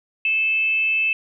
sine tone with frequency modulation, 2622 Hz, E7, 10 cents flat, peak -17 dBFS, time 0.25-1.13 s, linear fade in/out 2 ms, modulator 443 Hz, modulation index 0.21, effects none

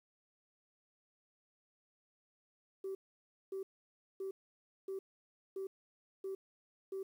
sine tone bursts, 385.7 Hz, G4, 28 cents flat, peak -37 dBFS, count 7, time 2.84-7.03 s, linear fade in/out 5 ms, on 110 ms, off 570 ms, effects tanh soft clip ceiling -35 dBFS + 11-bit

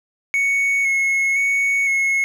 triangle tone with vibrato, 2200 Hz, C#7, 14 cents flat, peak -14 dBFS, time 0.34-2.24 s, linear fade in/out 0 ms, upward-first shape square, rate 0.98 Hz, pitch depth 18 cents each way, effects none

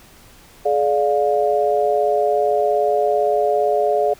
sine chord, D diminished, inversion second, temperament just, 422.9 / 587.3 / 704.8 Hz, Ab4 / D5 / F5, +31 / 0 / +16 cents, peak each -19 dBFS, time 0.65-4.14 s, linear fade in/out 10 ms, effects pink hiss -47 dBFS RMS until 4.19 s

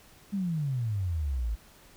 sine exponential sweep, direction down, 207.2 to 52.1 Hz, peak -27 dBFS, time 0.32-1.56 s, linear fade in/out 20 ms, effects pink hiss -56 dBFS RMS until 1.96 s

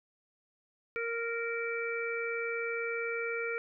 harmonic tone, 464.2 Hz, A#4, 7 cents flat, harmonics 1 / 3 / 4 / 5, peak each -35 / -38 / -44 / -37 dBFS, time 0.96-3.58 s, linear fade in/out 0 ms, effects none

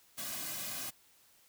white noise with comb filter, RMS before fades -40 dBFS, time 0.17-0.91 s, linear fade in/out 20 ms, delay 2.2 ms, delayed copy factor -0.75, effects white hiss -65 dBFS RMS until 1.48 s

